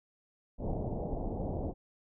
pink low-pass noise, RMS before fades -35 dBFS, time 0.58-1.74 s, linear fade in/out 50 ms, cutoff 790 Hz, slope 48 dB/octave, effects none

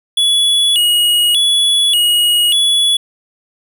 square tone with vibrato, 3136 Hz, G7, in tune, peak -10 dBFS, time 0.17-2.97 s, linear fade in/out 5 ms, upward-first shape square, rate 0.85 Hz, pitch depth 140 cents each way, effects none

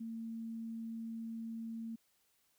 sine tone, 226.8 Hz, A#3, 47 cents flat, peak -40 dBFS, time 0-1.96 s, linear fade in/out 10 ms, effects white hiss -75 dBFS RMS until 2.58 s

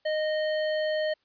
square tone, 618 Hz, D#5, 12 cents flat, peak -26 dBFS, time 0.05-1.14 s, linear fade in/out 10 ms, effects white hiss -71 dBFS RMS until 1.24 s + resampled to 11025 Hz

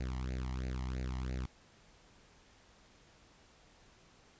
sawtooth tone with flanger, 63.7 Hz, C2, 46 cents flat, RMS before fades -38 dBFS, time 0-1.46 s, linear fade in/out 5 ms, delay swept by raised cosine 0.45 to 1.01 ms, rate 3 Hz, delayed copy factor +0.95, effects pink hiss -63 dBFS RMS until 4.39 s + resampled to 16000 Hz

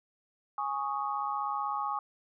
sine chord, Ab suspended fourth, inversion none, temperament equal, 830.6 / 1108.7 / 1244.5 Hz, Ab5 / Db6 / Eb6, 0 / 0 / 0 cents, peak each -34 / -34 / -36 dBFS, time 0.58-1.99 s, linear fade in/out 2 ms, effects none

